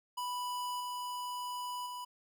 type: tone with level steps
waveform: square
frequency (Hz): 987.8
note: B5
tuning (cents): 0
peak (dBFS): -36 / -38 / -41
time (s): 0.17-2.05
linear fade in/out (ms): 10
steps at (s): 0.8 / 1.86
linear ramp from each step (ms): 5
effects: none